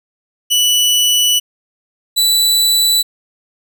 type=tone pair in turn; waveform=sawtooth; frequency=2960 / 3966 Hz; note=F#7 / B7; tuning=0 / +7 cents; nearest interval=perfect fourth; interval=507 cents; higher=second; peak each=-7 dBFS; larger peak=neither; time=0.5-1.4 / 2.16-3.03 s; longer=first; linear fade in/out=20 ms; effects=none